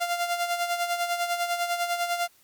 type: tone with tremolo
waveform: sawtooth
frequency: 696 Hz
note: F5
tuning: 6 cents flat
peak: -19 dBFS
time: 0-2.28 s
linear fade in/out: 20 ms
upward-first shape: sine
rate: 10 Hz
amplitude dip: 60%
effects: white hiss -60 dBFS RMS until 2.43 s + MP3 96 kbps